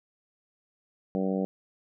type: harmonic tone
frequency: 95.5 Hz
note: G2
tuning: 45 cents flat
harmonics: 2 / 3 / 4 / 5 / 6 / 7 / 8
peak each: -28 / -33 / -36 / -33 / -36 / -41 / -42 dBFS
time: 1.15-1.45 s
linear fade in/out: 0 ms
effects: none